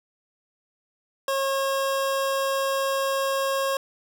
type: tone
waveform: 25% pulse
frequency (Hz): 543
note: C#5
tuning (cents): -36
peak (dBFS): -19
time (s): 1.28-3.77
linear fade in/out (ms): 2
effects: none